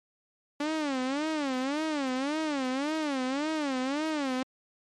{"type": "tone with vibrato", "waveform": "sawtooth", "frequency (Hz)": 284, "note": "C#4", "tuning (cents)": 42, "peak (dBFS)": -24, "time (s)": [0.6, 4.43], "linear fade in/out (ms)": 5, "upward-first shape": "sine", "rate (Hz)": 1.8, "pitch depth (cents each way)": 190, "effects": ["low-pass 6000 Hz 12 dB/octave", "MP3 64 kbps"]}